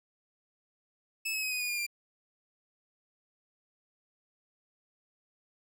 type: tone with pitch steps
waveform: sawtooth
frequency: 2608 / 2569 / 2531 / 2493 / 2456 / 2419 / 2383 Hz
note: E7 / E7 / D#7 / D#7 / D#7 / D#7 / D7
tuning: -19 / -45 / +29 / +3 / -23 / -49 / +25 cents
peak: -28 dBFS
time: 1.25-1.866 s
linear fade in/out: 10 ms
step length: 88 ms
effects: none